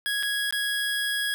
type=tone with dropouts; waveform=25% pulse; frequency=1661 Hz; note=G#6; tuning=in tune; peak=-21 dBFS; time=0.06-1.34 s; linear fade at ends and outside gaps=0 ms; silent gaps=0.227-0.232 / 0.508-0.525 s; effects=none